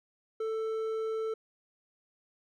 triangle tone with hard clipping, 442.5 Hz, A4, 10 cents sharp, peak -32 dBFS, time 0.4-1.34 s, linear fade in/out 5 ms, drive 9 dB, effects none

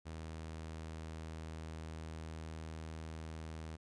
sawtooth tone, 79.8 Hz, D#2, 44 cents sharp, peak -40 dBFS, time 0.05-3.77 s, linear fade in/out 20 ms, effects resampled to 22050 Hz

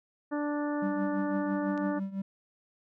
harmonic tone, 293.7 Hz, D4, in tune, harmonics 1 / 2 / 3 / 4 / 5 / 6, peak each -30 / -36 / -40 / -42 / -44 / -46 dBFS, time 0.31-2 s, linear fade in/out 20 ms
triangle tone with tremolo, 194.6 Hz, G3, 12 cents flat, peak -27 dBFS, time 0.82-2.22 s, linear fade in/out 5 ms, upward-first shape triangle, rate 6 Hz, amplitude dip 85%
click, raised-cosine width 0.2 ms, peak -32 dBFS, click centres 1.777 s
effects none

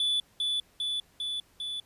triangle tone with echo, 3466 Hz, A7, 27 cents flat, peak -23 dBFS, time 0-0.2 s, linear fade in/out 2 ms, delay 400 ms, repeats 4, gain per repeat -2 dB, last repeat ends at 1.8 s, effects pink hiss -63 dBFS RMS until 1.85 s + resampled to 32000 Hz

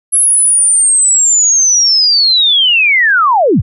sine linear sweep, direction down, 10920 to 49 Hz, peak -6 dBFS, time 0.12-3.62 s, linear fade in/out 20 ms, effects none

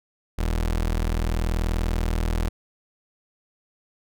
30% pulse tone, 40.58 Hz, E1, 26 cents flat, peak -19 dBFS, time 0.38-2.49 s, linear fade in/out 10 ms, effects none

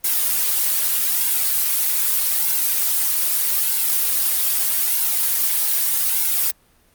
blue noise with flanger, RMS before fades -19 dBFS, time 0.04-6.51 s, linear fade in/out 5 ms, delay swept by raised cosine 1.6 to 4.4 ms, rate 0.81 Hz, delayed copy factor -0.95, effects pink hiss -57 dBFS RMS until 6.94 s + Opus 32 kbps

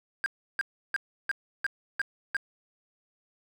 triangle tone bursts, 1603 Hz, G6, 38 cents sharp, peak -23 dBFS, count 7, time 0.24-2.367 s, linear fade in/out 0 ms, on 21 ms, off 330 ms, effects none

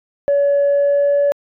sine tone with pitch glide, 567 to 570.9 Hz, C#5 to D5, +39 to -49 cents, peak -10 dBFS, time 0.28-1.32 s, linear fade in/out 0 ms, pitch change +12 cents, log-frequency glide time 0.67-1.19 s, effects tanh soft clip ceiling -9 dBFS

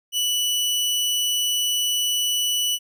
sawtooth tone, 2960 Hz, F#7, in tune, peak -17 dBFS, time 0.12-2.79 s, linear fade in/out 50 ms, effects none

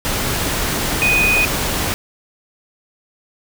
sine tone in noise, 2489 Hz, D#7, in tune, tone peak -13 dBFS, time 1.02-1.45 s, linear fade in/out 0 ms, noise pink, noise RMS -20 dBFS, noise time 0.05-1.94 s, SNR +4 dB, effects none

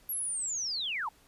sine linear sweep, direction down, 11690 to 800 Hz, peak -31 dBFS, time 0.09-1.09 s, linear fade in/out 5 ms, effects pink hiss -62 dBFS RMS until 1.27 s + resampled to 32000 Hz

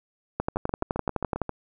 two click trains, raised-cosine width 1 ms, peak -16 / -11 dBFS, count 8 / 13, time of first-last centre 0.56-1.493 / 0.4-1.417 s, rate 7.5 / 11.8 Hz, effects none

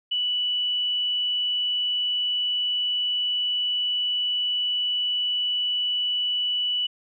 sine tone, 2960 Hz, F#7, in tune, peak -22 dBFS, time 0.11-6.87 s, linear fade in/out 10 ms, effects none

